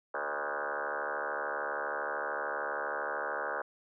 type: tone with frequency modulation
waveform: sine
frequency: 1029 Hz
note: C6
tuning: 29 cents flat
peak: -32 dBFS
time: 0.14-3.62 s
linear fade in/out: 5 ms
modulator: 73 Hz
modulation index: 7.9
effects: none